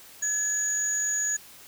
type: tone pair together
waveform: sine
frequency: 1693 / 6772 Hz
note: G#6 / G#8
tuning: +33 / +33 cents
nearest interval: 2 octaves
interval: 2400 cents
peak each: -31 / -24 dBFS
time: 0.22-1.37 s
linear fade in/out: 10 ms
effects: tanh soft clip ceiling -19 dBFS + white hiss -49 dBFS RMS until 1.67 s